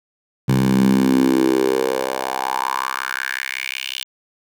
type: tone with high-pass filter sweep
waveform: 10% pulse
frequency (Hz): 65.41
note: C2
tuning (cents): 0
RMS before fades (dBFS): -19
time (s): 0.48-4.04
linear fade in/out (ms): 10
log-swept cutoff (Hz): 140 to 3200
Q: 4.4
effects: none